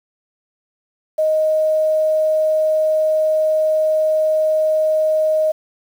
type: tone with quantisation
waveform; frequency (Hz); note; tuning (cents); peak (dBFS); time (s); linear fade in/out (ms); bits
sine; 624; D#5; +5; -13; 1.18-5.52; 10; 7
effects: none